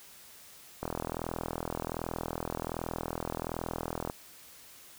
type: click train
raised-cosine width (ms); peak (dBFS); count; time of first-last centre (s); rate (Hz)
1; -19; 136; 0.83-4.099; 41.3
effects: white hiss -53 dBFS RMS until 4.98 s